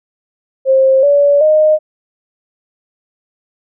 sine tone with pitch steps, 531 / 572.4 / 617 Hz, C5 / D5 / D#5, +25 / -45 / -15 cents, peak -6 dBFS, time 0.65-1.79 s, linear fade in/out 50 ms, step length 380 ms, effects none

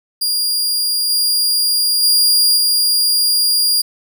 sawtooth tone with level steps, 4822 Hz, D8, 45 cents sharp, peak -12 / -10 / -7 / -9 dBFS, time 0.21-3.82 s, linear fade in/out 10 ms, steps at 1.09 / 2.02 / 2.56 s, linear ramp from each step 20 ms, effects none

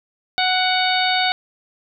harmonic tone with a mistuned harmonic, 740 Hz, F#5, in tune, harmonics 1 / 2 / 3 / 4 / 5 / 6, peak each -20 / -24 / -24 / -27 / -23 / -26 dBFS, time 0.38-1.32 s, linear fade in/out 0 ms, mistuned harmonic 3, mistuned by +18 cents, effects none

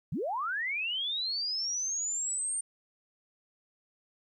sine linear sweep, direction up, 110 to 8870 Hz, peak -30 dBFS, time 0.12-2.61 s, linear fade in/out 5 ms, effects 12-bit

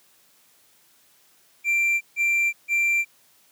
triangle tone bursts, 2360 Hz, D7, 8 cents sharp, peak -17 dBFS, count 3, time 1.64-3.05 s, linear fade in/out 50 ms, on 370 ms, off 150 ms, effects white hiss -59 dBFS RMS until 3.51 s + high-pass 100 Hz 12 dB/octave

